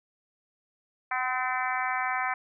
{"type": "harmonic tone with a mistuned harmonic", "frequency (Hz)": 255.7, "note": "C4", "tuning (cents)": -40, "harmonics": [3, 4, 5, 6, 7, 8, 9], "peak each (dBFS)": [-32, -33, -34, -35, -35, -36, -37], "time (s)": [1.11, 2.34], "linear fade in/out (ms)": 5, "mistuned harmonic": 3, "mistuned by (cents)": -17, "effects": []}